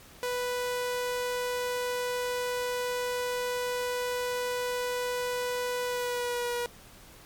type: tone with pitch glide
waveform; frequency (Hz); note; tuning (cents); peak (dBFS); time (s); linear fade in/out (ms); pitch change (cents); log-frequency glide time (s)
sawtooth; 493.9 to 481.8; B4 to B4; 0 to -43; -25; 0.23-6.66; 0; -43; 5.84-6.54
effects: pink hiss -52 dBFS RMS until 7.25 s + MP3 96 kbps